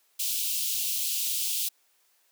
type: high-pass noise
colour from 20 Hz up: white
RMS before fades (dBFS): -29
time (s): 0.19-1.69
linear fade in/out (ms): 10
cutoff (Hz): 2700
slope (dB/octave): 48
effects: white hiss -67 dBFS RMS until 2.31 s + high-pass 400 Hz 12 dB/octave